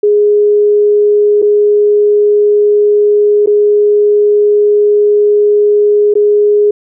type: tone with dropouts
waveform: sine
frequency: 415.3 Hz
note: G#4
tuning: in tune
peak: -5 dBFS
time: 0.03-6.71 s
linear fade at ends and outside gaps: 5 ms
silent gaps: 1.419-1.424 / 3.461-3.472 / 6.14-6.153 s
effects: none